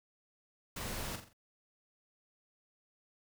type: noise with echo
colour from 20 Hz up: pink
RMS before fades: -41 dBFS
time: 0.76-1.16 s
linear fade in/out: 5 ms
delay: 43 ms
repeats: 4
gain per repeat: -7 dB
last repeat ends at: 1.332 s
effects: none